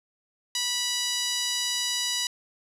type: tone with band-pass filter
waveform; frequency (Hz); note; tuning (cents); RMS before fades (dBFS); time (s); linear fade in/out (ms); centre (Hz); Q
5% pulse; 979; B5; -15; -28; 0.55-2.27; 2; 4000; 1.1
effects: resampled to 32000 Hz